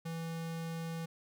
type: tone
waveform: square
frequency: 164.81 Hz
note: E3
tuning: in tune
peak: -38 dBFS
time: 0.05-1.06 s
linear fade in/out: 10 ms
effects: none